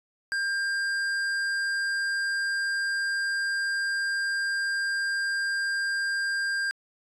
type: tone with hard clipping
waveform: triangle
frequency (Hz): 1597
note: G6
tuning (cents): +32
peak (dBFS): -27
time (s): 0.32-6.71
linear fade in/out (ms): 0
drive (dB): 13
effects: resampled to 32000 Hz